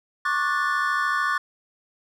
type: chord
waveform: triangle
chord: D major seventh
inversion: third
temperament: just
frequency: 1101.2 / 1174.7 / 1468.3 / 1762 Hz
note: C#6 / D6 / F#6 / A6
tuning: -12 / 0 / -14 / +2 cents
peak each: -25 dBFS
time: 0.25-1.38 s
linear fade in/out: 5 ms
effects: none